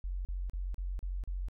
sine tone bursts, 45.6 Hz, F#1, 24 cents flat, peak -33 dBFS, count 6, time 0.04-1.485 s, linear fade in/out 0 ms, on 210 ms, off 37 ms, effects none

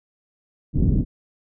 pink low-pass noise, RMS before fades -18 dBFS, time 0.73-1.05 s, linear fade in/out 50 ms, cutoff 280 Hz, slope 24 dB/octave, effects none

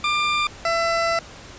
20% pulse tone pair in turn, 1193 / 669.5 Hz, D6 / E5, +27 / +27 cents, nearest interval minor seventh, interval 1000 cents, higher first, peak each -14 dBFS, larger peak neither, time 0.04-0.47 / 0.65-1.19 s, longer second, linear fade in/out 2 ms, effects pink hiss -41 dBFS RMS until 1.58 s + resampled to 16000 Hz

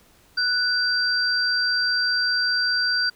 sine tone pair together, 1480 / 4715 Hz, F#6 / D8, 0 / +6 cents, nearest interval octave + minor sixth, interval 2006 cents, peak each -22 dBFS, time 0.37-3.1 s, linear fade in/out 10 ms, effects pink hiss -56 dBFS RMS until 3.15 s

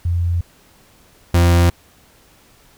sine / 40% pulse tone pair in turn, 86.4 / 86.4 Hz, F2 / F2, -18 / -18 cents, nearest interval unison, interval 0 cents, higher neither, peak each -15 / -9 dBFS, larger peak second, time 0.05-0.41 / 1.34-1.7 s, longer neither, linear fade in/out 5 ms, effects pink hiss -51 dBFS RMS until 2.77 s

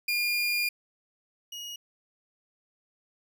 30% pulse tone pair in turn, 2417 / 2886 Hz, D7 / F#7, +49 / -44 cents, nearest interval minor third, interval 307 cents, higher second, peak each -23 / -34 dBFS, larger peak first, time 0.08-0.69 / 1.52-1.76 s, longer first, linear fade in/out 5 ms, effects none

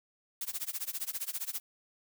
blue noise with tremolo, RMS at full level -34 dBFS, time 0.41-1.6 s, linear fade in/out 2 ms, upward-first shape sine, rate 15 Hz, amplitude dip 95%, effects none

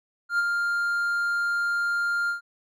triangle tone with ADSR envelope, 1400 Hz, F6, 4 cents sharp, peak -17 dBFS, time 0.29-2.41 s, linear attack 97 ms, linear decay 29 ms, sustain -4 dB, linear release 120 ms, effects none

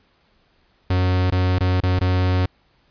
45% pulse tone with dropouts, 91.7 Hz, F#2, 15 cents flat, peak -16 dBFS, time 0.9-2.46 s, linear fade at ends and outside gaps 5 ms, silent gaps 1.304-1.321 / 1.587-1.606 / 1.805-1.833 / 1.992-2.011 s, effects pink hiss -61 dBFS RMS until 2.9 s + resampled to 11025 Hz

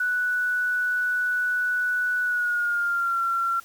sine tone with pitch glide, 1480 to 1365 Hz, F#6 to F6, 0 to -40 cents, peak -21 dBFS, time 0-3.6 s, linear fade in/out 5 ms, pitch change -140 cents, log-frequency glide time 2.23-3.2 s, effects white hiss -50 dBFS RMS until 3.64 s + MP3 96 kbps

